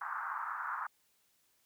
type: band-pass noise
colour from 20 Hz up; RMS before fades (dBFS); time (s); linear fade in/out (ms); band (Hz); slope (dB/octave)
white; -39; 0.01-0.87; 5; 910 to 1500; 48
effects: white hiss -73 dBFS RMS until 1.65 s